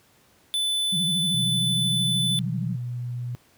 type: tone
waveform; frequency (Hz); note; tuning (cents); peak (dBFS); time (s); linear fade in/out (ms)
square; 3500; A7; -10; -23; 0.54-2.39; 0
type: tone with vibrato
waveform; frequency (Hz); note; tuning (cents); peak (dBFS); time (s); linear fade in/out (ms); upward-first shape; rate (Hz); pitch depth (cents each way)
sine; 171.6; F3; -30; -26; 0.92-2.76; 10; sine; 13; 200
type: tone with pitch glide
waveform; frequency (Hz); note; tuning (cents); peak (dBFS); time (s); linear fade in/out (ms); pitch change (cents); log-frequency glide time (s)
sine; 125.5 to 122.14; B2 to B2; +28 to -19; -27; 1.34-3.35; 0; -47; 2.33-2.84
effects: pink hiss -59 dBFS RMS until 3.57 s + high-pass 80 Hz 12 dB/octave